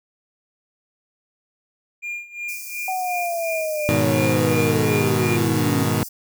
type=tone with tremolo; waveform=triangle; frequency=2408 Hz; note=D7; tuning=43 cents sharp; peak=-24 dBFS; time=2.02-5.38 s; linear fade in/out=20 ms; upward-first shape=sine; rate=2.8 Hz; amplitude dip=85%
type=high-pass noise; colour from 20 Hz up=white; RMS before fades=-35 dBFS; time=2.48-6.09 s; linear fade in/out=10 ms; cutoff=4800 Hz; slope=96 dB/octave
type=linear sweep; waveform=sine; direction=down; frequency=757 to 267.8 Hz; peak=-22 dBFS; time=2.88-5.85 s; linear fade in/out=2 ms
type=chord; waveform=20% pulse; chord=G# minor; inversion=none; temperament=equal; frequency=103.83 / 123.47 / 155.56 Hz; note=G#2 / B2 / D#3; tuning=0 / 0 / 0 cents; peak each=-18 dBFS; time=3.89-6.03 s; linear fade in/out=0 ms
effects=none